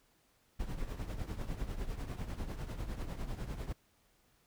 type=noise with tremolo; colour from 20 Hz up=brown; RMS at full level=-36 dBFS; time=0.59-3.73 s; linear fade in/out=10 ms; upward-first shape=triangle; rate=10 Hz; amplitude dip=75%; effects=pink hiss -71 dBFS RMS until 4.46 s